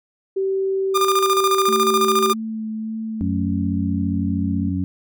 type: tone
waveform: sine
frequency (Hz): 385.7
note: G4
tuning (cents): -28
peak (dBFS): -18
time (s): 0.36-2.33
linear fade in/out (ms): 10
type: tone with tremolo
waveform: 45% pulse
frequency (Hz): 1205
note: D6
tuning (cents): +44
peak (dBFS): -15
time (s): 0.94-2.34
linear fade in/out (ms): 20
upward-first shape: square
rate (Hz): 14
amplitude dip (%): 60
type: tone with vibrato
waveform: sine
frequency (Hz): 220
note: A3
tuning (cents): 0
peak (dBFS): -24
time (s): 1.68-4.7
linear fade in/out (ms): 5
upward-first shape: sine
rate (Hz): 1.7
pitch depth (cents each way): 14
type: harmonic tone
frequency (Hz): 92.2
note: F#2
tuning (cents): -6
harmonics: 1 / 2 / 3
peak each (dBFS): -24 / -24 / -24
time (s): 3.21-4.84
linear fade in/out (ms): 0
effects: none